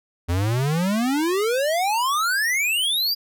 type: exponential sweep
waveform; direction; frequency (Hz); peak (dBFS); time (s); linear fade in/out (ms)
square; up; 82.9 to 4900; -20; 0.28-3.15; 20
effects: none